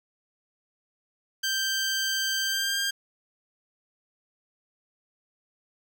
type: tone with pitch glide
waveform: 15% pulse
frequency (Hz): 1568 to 1599.1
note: G6 to G6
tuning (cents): 0 to +34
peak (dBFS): -19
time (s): 1.43-2.91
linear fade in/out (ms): 10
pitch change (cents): +34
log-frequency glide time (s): 2.42-2.8
effects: none